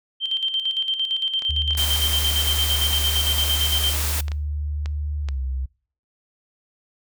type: tone with tremolo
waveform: sine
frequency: 3136 Hz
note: G7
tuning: in tune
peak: -19 dBFS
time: 0.2-3.96 s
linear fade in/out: 50 ms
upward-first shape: square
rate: 8.8 Hz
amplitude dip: 60%
type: clicks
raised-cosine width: 0.2 ms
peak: -17 dBFS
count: 11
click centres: 1.422 / 1.708 / 1.751 / 2.639 / 2.733 / 2.933 / 3.386 / 4.282 / 4.318 / 4.859 / 5.287 s
type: tone with pitch glide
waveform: sine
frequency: 73.9 to 65.46 Hz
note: D2 to C2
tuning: +11 to +1 cents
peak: -23 dBFS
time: 1.49-5.66 s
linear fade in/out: 10 ms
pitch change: -210 cents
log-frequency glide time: 5.21-5.39 s
type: noise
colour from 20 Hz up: white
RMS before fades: -26 dBFS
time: 1.77-4.21 s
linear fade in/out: 5 ms
effects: noise-tail reverb RT60 0.5 s tail -25 dB re dry